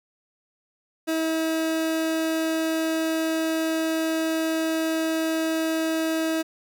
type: tone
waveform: 30% pulse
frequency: 321.6 Hz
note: E4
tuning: 43 cents flat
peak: -20 dBFS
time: 1.07-6.43 s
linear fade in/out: 20 ms
effects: none

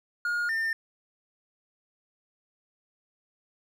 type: tone pair in turn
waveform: triangle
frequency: 1428 / 1804.3 Hz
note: F6 / A6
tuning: +38 / +43 cents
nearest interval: major third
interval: 405 cents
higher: second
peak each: -24 dBFS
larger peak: neither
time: 0.25-0.49 / 0.49-0.73 s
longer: neither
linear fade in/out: 2 ms
effects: none

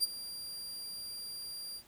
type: tone with ADSR envelope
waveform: sawtooth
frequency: 4760 Hz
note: D8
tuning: 22 cents sharp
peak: -22 dBFS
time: 0-1.83 s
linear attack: 34 ms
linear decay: 24 ms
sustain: -16 dB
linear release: 71 ms
effects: pink hiss -61 dBFS RMS until 1.87 s + high-pass 60 Hz 12 dB/octave

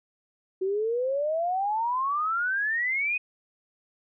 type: exponential sweep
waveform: sine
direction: up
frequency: 370 to 2528 Hz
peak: -24 dBFS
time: 0.61-3.18 s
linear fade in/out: 10 ms
effects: none

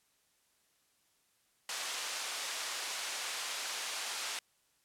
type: band-pass noise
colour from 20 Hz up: white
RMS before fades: -39 dBFS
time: 1.69-4.39 s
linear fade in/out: 2 ms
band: 640 to 6800 Hz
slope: 12 dB/octave
effects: white hiss -73 dBFS RMS until 4.84 s + low-pass 12000 Hz 12 dB/octave

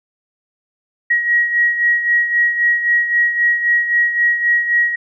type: beating tone pair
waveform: sine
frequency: 1900 / 1903.8 Hz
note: A#6 / A#6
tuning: +33 / +36 cents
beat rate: 3.8 Hz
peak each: -13 / -20 dBFS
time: 1.1-4.96 s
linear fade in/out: 10 ms
effects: none

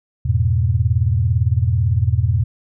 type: tone cluster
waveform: sine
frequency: 84.2 / 103.8 / 121.8 Hz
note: E2 / G#2 / B2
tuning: +37 / 0 / -24 cents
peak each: -18 dBFS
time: 0.25-2.44 s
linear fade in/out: 10 ms
effects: none

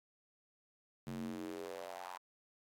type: tone with high-pass filter sweep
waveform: square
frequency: 45 Hz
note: F#1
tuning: 47 cents flat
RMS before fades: -45 dBFS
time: 1.07-2.18 s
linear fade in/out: 0 ms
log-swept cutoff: 170 to 1000 Hz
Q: 4.2
effects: AAC 48 kbps

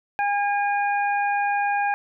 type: harmonic tone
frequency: 813 Hz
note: G#5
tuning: 37 cents flat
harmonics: 1 / 2 / 3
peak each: -21 / -27 / -31 dBFS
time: 0.19-1.94 s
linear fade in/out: 0 ms
effects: none

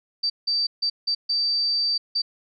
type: tone bursts at uneven times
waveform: sine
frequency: 4650 Hz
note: D8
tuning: 18 cents flat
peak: -20 dBFS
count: 6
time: 0.23-0.3 / 0.47-0.67 / 0.82-0.9 / 1.07-1.15 / 1.29-1.98 / 2.15-2.22 s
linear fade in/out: 10 ms
effects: none

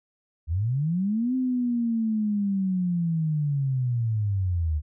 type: linear two-way sweep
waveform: sine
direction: up then down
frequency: 73.1 to 260 to 73.1 Hz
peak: -22 dBFS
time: 0.47-4.82 s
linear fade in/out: 50 ms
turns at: 1.35 s
effects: none

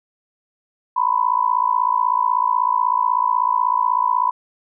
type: tone with amplitude modulation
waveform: sine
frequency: 994 Hz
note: B5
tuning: 11 cents sharp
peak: -11 dBFS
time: 0.96-4.31 s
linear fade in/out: 10 ms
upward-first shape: sine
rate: 56.2 Hz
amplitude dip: 95%
effects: none

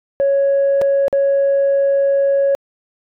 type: tone with dropouts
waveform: sine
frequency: 554.4 Hz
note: C#5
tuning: in tune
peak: -10 dBFS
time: 0.2-2.55 s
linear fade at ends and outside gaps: 0 ms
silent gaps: 0.814-0.818 / 1.081-1.128 s
effects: tanh soft clip ceiling -9 dBFS

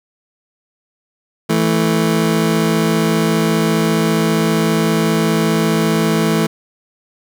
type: tone pair together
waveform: 25% pulse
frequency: 164.53 / 219.4 Hz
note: E3 / A3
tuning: -3 / -5 cents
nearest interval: perfect fourth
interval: 498 cents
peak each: -12 dBFS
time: 1.49-6.47 s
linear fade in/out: 10 ms
effects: none

